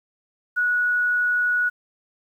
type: tone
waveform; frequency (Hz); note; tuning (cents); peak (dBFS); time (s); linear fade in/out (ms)
sine; 1464; F#6; -19; -18; 0.56-1.7; 20
effects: 9-bit